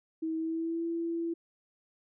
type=tone with pitch glide; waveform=sine; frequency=321.3 to 334.8 Hz; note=E4 to E4; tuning=-44 to +27 cents; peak=-30 dBFS; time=0.22-1.34 s; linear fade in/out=10 ms; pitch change=+71 cents; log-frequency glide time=0.37-0.85 s; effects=none